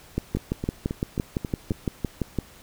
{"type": "two click trains", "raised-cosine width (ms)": 3, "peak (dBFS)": [-15, -11], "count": [6, 14], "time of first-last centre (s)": [[0.37, 1.718], [0.18, 2.387]], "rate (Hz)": [3.71, 5.89], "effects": ["pink hiss -50 dBFS RMS until 2.62 s"]}